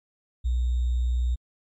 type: tone with sample-and-hold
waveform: sine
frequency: 61 Hz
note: B1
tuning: 21 cents flat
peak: -21 dBFS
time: 0.44-1.36 s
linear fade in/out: 20 ms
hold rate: 3675 Hz
effects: MP3 48 kbps